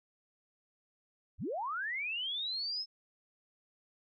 sine linear sweep, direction up, 34.65 to 5274 Hz, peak -34 dBFS, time 1.38-2.86 s, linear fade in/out 50 ms, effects none

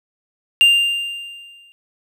triangle tone with exponential decay, 2794 Hz, F7, in tune, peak -5 dBFS, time 0.61-1.72 s, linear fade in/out 0 ms, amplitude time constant 240 ms, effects none

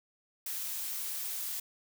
blue noise, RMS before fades -37 dBFS, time 0.46-1.6 s, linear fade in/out 5 ms, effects none

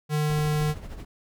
square tone, 151 Hz, D3, 48 cents sharp, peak -23 dBFS, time 0.09-0.75 s, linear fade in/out 50 ms
brown noise with tremolo, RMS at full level -34 dBFS, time 0.29-1.05 s, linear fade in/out 5 ms, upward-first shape triangle, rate 13 Hz, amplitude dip 70%
effects none

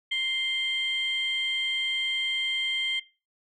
sine tone pair together, 2093 / 3165 Hz, C7 / G7, 0 / +16 cents, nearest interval perfect fifth, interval 716 cents, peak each -28 / -25 dBFS, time 0.11-3 s, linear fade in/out 10 ms, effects noise-tail reverb RT60 0.3 s tail -19 dB re dry + tanh soft clip ceiling -20 dBFS

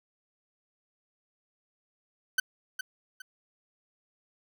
40% pulse tone with echo, 1524 Hz, G6, 49 cents flat, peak -21 dBFS, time 2.38-2.4 s, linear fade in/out 5 ms, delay 410 ms, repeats 2, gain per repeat -10 dB, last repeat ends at 3.22 s, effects none

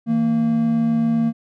triangle tone pair together, 162 / 229.5 Hz, E3 / A#3, -30 / -27 cents, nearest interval tritone, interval 603 cents, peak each -23 / -14 dBFS, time 0.06-1.33 s, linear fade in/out 50 ms, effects none

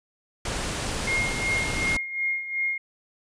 pink noise, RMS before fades -29 dBFS, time 0.45-1.97 s, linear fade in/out 5 ms
sine tone with tremolo, 2137 Hz, C7, 36 cents sharp, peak -22 dBFS, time 1.07-2.78 s, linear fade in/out 5 ms, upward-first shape sine, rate 2.7 Hz, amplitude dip 70%
effects resampled to 22050 Hz

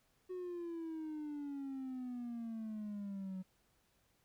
triangle exponential sweep, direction down, 370 to 185 Hz, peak -38 dBFS, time 0.29-3.43 s, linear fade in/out 20 ms, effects tanh soft clip ceiling -35 dBFS + pink hiss -75 dBFS RMS until 4.24 s

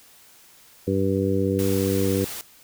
harmonic tone, 97 Hz, G2, 18 cents flat, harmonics 1 / 2 / 3 / 4 / 5, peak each -26 / -26 / -26 / -26 / -26 dBFS, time 0.87-2.25 s, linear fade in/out 10 ms
white noise, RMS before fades -34 dBFS, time 1.59-2.41 s, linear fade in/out 0 ms
effects white hiss -52 dBFS RMS until 2.63 s

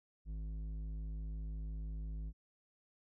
square tone with low-pass filter, 52.9 Hz, G#1, 33 cents sharp, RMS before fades -42 dBFS, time 0.25-2.33 s, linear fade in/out 50 ms, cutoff 170 Hz, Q 0.76, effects none

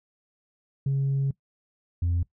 sine tone pair in turn, 137.2 / 86.43 Hz, C#3 / F2, -17 / -17 cents, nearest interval minor sixth, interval 800 cents, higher first, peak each -20 dBFS, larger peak neither, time 0.86-1.31 / 2.02-2.23 s, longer first, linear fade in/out 5 ms, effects noise-tail reverb RT60 0.1 s tail -21 dB re dry + tanh soft clip ceiling -20 dBFS

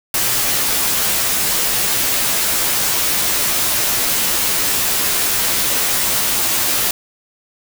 white noise with comb filter, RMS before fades -17 dBFS, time 0.14-6.91 s, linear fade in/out 2 ms, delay 13 ms, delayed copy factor -0.8, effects none

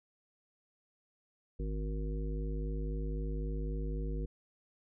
harmonic tone, 51.9 Hz, G#1, in tune, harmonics 1 / 3 / 5 / 7 / 9, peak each -34 / -42 / -46 / -47 / -47 dBFS, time 1.59-4.26 s, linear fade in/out 10 ms, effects none

